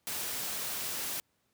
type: noise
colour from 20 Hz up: white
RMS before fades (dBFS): -36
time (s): 0.07-1.2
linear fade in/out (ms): 0
effects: pink hiss -75 dBFS RMS until 1.53 s + high-pass 80 Hz 12 dB/octave